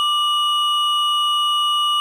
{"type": "tone pair together", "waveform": "triangle", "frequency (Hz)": [1184.7, 2917], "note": ["D6", "F#7"], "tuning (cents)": [15, -25], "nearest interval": "octave + major third", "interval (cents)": 1560, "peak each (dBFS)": -17, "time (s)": [0, 2], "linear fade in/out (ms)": 0, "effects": []}